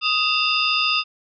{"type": "tone cluster", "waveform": "sine", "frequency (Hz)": [1247, 2651, 2785, 3591, 4923], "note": ["D#6", "E7", "F7", "A7", "D#8"], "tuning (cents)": [3, 9, -5, 35, -19], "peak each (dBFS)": -24, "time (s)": [0.01, 1.04], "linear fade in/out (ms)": 50, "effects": []}